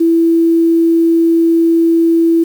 sine tone with quantisation, 331.9 Hz, E4, 12 cents sharp, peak -7 dBFS, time 0-2.44 s, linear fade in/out 10 ms, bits 6, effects none

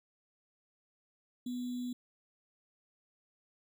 sine tone with sample-and-hold, 246.9 Hz, B3, in tune, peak -35 dBFS, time 1.46-1.93 s, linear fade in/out 5 ms, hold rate 3675 Hz, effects none

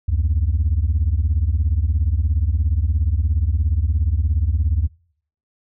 sine beating tone pair, 69.3 / 86.3 Hz, C#2 / F2, 0 / -20 cents, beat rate 17 Hz, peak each -17 dBFS, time 0.08-4.88 s, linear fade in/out 10 ms, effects noise-tail reverb RT60 0.6 s tail -25 dB re dry + tanh soft clip ceiling -11 dBFS

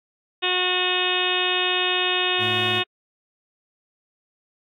harmonic tone, 364 Hz, F#4, 28 cents flat, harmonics 1 / 2 / 3 / 4 / 5 / 6 / 7 / 8 / 9 / 10, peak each -28 / -30 / -31 / -34 / -30 / -37 / -26 / -26 / -31 / -27 dBFS, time 0.42-2.84 s, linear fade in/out 20 ms
25% pulse tone, 110 Hz, A2, in tune, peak -26 dBFS, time 2.38-2.83 s, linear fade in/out 50 ms
effects AAC 64 kbps

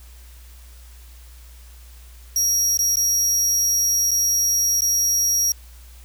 40% pulse tone with dropouts, 5670 Hz, F8, 25 cents sharp, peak -16 dBFS, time 2.36-5.52 s, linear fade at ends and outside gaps 2 ms, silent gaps 2.773-2.79 / 2.958-2.969 / 4.109-4.114 / 4.808-4.819 s, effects added 60 Hz sine -41 dBFS peak until 6.04 s + white hiss -51 dBFS RMS until 6.04 s

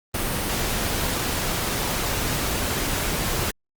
pink noise, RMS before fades -25 dBFS, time 0.14-3.51 s, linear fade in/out 5 ms, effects Opus 32 kbps

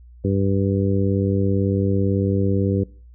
harmonic tone, 98 Hz, G2, in tune, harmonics 1 / 2 / 3 / 4 / 5, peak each -20 / -23 / -25 / -26 / -27 dBFS, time 0.24-2.84 s, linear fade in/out 10 ms, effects noise-tail reverb RT60 0.4 s tail -22 dB re dry + added 60 Hz sine -42 dBFS peak until 3.14 s

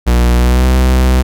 45% pulse tone with pitch glide, 60.1 to 63.67 Hz, B1 to C2, -46 to -47 cents, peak -7 dBFS, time 0.06-1.23 s, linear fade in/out 20 ms, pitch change +99 cents, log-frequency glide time 0.35-0.66 s, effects none

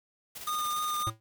white noise with tremolo, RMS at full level -41 dBFS, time 0.35-1.04 s, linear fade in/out 10 ms, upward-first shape square, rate 17 Hz, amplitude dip 45%
square tone with vibrato, 1219 Hz, D#6, 36 cents flat, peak -30 dBFS, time 0.47-1.1 s, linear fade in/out 5 ms, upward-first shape sine, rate 3.5 Hz, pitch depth 13 cents each way
square tone with exponential decay, 110.5 Hz, A2, 8 cents sharp, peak -28 dBFS, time 1.07-1.2 s, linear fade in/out 0 ms, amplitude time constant 27 ms
effects none

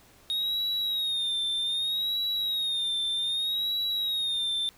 triangle tone with vibrato, 3729 Hz, A#7, in tune, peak -25 dBFS, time 0.3-4.69 s, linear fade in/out 0 ms, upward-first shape sine, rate 0.64 Hz, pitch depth 80 cents each way, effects pink hiss -57 dBFS RMS until 4.77 s

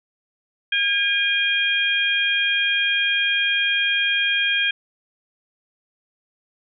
harmonic tone, 810 Hz, G#5, 43 cents flat, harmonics 2 / 3 / 4, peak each -22 / -22 / -22 dBFS, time 0.72-4.71 s, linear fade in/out 5 ms, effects none

